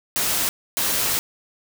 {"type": "noise bursts at uneven times", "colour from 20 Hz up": "white", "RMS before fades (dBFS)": -22, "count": 2, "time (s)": [[0.16, 0.49], [0.77, 1.19]], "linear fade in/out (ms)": 0, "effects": []}